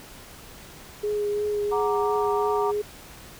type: tone with vibrato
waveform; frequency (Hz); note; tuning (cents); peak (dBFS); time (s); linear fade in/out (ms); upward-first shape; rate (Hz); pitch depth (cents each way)
sine; 415.3; G#4; 0; -23; 1.03-2.82; 10; triangle; 2.9; 19
type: chord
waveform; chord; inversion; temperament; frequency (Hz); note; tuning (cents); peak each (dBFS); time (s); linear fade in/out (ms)
sine; Gb augmented; none; equal; 740 / 932.3 / 1174.7; Gb5 / Bb5 / D6; 0 / 0 / 0; -30 / -27 / -30; 1.71-2.72; 20
effects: pink hiss -45 dBFS RMS until 3.39 s